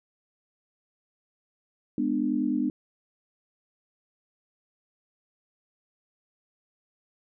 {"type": "chord", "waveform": "sine", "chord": "G# diminished", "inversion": "none", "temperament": "just", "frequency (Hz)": [207.7, 249.2, 299], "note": ["G#3", "B3", "D4"], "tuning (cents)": [0, 16, 31], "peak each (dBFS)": [-31, -27, -27], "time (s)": [1.98, 2.7], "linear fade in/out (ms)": 2, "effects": []}